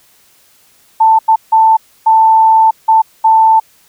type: tone bursts at uneven times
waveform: sine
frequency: 887 Hz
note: A5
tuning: 14 cents sharp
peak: -4 dBFS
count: 6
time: 1-1.19 / 1.28-1.36 / 1.52-1.77 / 2.06-2.71 / 2.88-3.02 / 3.24-3.6 s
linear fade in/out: 10 ms
effects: white hiss -49 dBFS RMS until 3.88 s